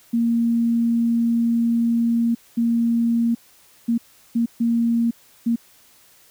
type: tone bursts at uneven times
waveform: sine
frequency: 232.8 Hz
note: A#3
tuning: 2 cents flat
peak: -16 dBFS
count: 6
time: 0.13-2.35 / 2.57-3.35 / 3.88-3.98 / 4.35-4.46 / 4.6-5.11 / 5.46-5.56 s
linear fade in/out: 10 ms
effects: white hiss -53 dBFS RMS until 6.3 s